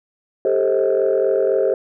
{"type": "chord", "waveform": "sine", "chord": "A half-diminished seventh", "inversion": "third", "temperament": "just", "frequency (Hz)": [396, 440, 528, 633.6], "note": ["G4", "A4", "C5", "Eb5"], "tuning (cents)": [18, 0, 16, 31], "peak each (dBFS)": [-18, -20, -18, -22], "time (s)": [0.45, 1.74], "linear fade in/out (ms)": 2, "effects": ["tanh soft clip ceiling -8 dBFS"]}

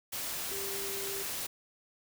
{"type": "tone in noise", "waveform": "sine", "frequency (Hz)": 394.2, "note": "G4", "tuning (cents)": 10, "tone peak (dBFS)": -40, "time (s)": [0.51, 1.23], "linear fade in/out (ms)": 10, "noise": "white", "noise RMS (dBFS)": -37, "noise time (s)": [0.12, 1.47], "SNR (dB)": -6, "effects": []}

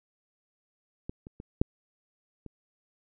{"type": "clicks", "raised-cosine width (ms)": 3, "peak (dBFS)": [-22, -30, -28, -9, -29], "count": 5, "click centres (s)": [1.095, 1.269, 1.401, 1.615, 2.463], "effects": []}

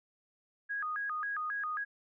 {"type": "tone with vibrato", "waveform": "sine", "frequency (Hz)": 1429, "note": "F6", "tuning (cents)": 39, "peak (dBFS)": -33, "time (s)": [0.69, 1.85], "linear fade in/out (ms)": 20, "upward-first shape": "square", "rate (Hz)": 3.7, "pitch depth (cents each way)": 250, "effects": []}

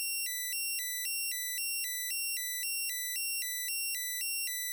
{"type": "tone with vibrato", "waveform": "5% pulse", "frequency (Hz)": 2331, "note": "D7", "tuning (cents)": -14, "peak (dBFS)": -24, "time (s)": [0, 4.72], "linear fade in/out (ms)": 0, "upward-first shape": "square", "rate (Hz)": 1.9, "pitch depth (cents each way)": 280, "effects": []}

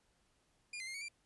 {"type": "tone with pitch steps", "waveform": "sawtooth", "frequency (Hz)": [2416, 2072, 2121, 2240, 2362], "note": ["D7", "C7", "C7", "C#7", "D7"], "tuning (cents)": [48, -17, 23, 18, 9], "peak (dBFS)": -39, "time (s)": [0.73, 1.085], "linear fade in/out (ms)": 5, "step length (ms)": 71, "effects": ["pink hiss -75 dBFS RMS until 1.25 s", "resampled to 24000 Hz"]}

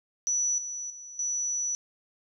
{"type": "tone with level steps", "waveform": "sine", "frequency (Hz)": 5920, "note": "F#8", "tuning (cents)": 0, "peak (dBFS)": [-24, -33, -41, -27], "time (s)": [0.27, 1.75], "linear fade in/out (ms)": 0, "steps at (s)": [0.58, 0.9, 1.19], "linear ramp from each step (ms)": 2, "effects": []}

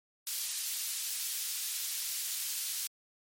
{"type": "high-pass noise", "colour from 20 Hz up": "pink", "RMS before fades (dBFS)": -36, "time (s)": [0.27, 2.87], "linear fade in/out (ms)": 0, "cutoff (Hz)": 4400, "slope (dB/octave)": 12, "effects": ["MP3 64 kbps"]}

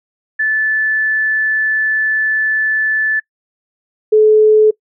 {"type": "tone pair in turn", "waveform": "sine", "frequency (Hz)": [1745, 430.2], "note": ["A6", "A4"], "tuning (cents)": [-15, -39], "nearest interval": "2 octaves", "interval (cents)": 2424, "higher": "first", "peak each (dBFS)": [-12, -5], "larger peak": "second", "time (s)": [[0.39, 3.2], [4.12, 4.71]], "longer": "first", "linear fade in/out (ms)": 10, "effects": ["noise-tail reverb RT60 0.1 s tail -23 dB re dry"]}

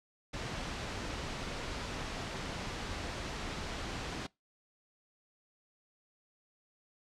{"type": "low-pass noise", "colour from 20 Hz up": "pink", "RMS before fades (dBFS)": -40, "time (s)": [0.33, 4.27], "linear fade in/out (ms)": 10, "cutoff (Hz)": 5600, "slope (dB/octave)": 12, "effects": ["noise-tail reverb RT60 0.2 s tail -23 dB re dry", "low-pass 9000 Hz 12 dB/octave"]}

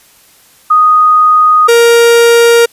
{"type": "tone pair in turn", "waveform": ["sine", "45% pulse"], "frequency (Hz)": [1243, 468.3], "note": ["D#6", "A#4"], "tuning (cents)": [-2, 8], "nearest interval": "octave + perfect fourth", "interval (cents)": 1690, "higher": "first", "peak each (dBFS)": -3, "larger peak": "neither", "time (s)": [[0.7, 1.68], [1.68, 2.66]], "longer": "neither", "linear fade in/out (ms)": 10, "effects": ["white hiss -44 dBFS RMS until 2.72 s", "resampled to 32000 Hz"]}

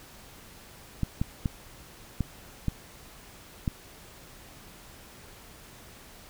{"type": "clicks", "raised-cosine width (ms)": 5, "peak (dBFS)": -14, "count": 6, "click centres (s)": [1.033, 1.215, 1.458, 2.207, 2.683, 3.678], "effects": ["pink hiss -50 dBFS RMS until 6.29 s"]}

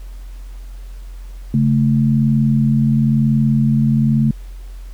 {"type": "tone pair together", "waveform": "sine", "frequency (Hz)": [139.37, 220.4], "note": ["C#3", "A3"], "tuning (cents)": [10, 3], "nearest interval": "minor sixth", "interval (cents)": 793, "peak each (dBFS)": -14, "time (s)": [1.54, 4.31], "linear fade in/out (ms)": 2, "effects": ["added 44 Hz sine -29 dBFS peak until 4.93 s", "pink hiss -50 dBFS RMS until 4.93 s"]}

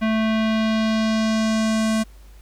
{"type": "tone with low-pass filter sweep", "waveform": "square", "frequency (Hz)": 220, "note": "A3", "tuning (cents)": 0, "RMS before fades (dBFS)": -20, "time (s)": [0.01, 2.04], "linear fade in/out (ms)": 20, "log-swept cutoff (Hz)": [2500, 9300], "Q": 1.4, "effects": ["added 50 Hz sine -42 dBFS peak until 2.41 s", "pink hiss -55 dBFS RMS until 2.41 s"]}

